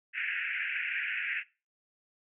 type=band-pass noise; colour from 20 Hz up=white; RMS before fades=-34 dBFS; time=0.13-1.44 s; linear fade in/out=50 ms; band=1500 to 2700 Hz; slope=96 dB/octave; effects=noise-tail reverb RT60 0.3 s tail -20 dB re dry